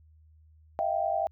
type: tone cluster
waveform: sine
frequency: 637 / 688 / 781 Hz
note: D#5 / F5 / G5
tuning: +41 / -26 / -7 cents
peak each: -30 dBFS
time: 0.79-1.27 s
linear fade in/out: 0 ms
effects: added 78 Hz sine -55 dBFS peak until 1.31 s